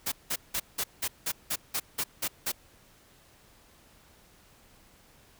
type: noise bursts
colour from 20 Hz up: white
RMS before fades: -30 dBFS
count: 11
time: 0.06-2.52 s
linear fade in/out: 10 ms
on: 60 ms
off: 180 ms
effects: pink hiss -59 dBFS RMS until 5.39 s